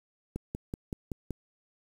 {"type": "click train", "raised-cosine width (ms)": 3, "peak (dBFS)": -21, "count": 6, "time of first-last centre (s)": [0.36, 1.307], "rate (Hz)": 5.28, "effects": ["8-bit"]}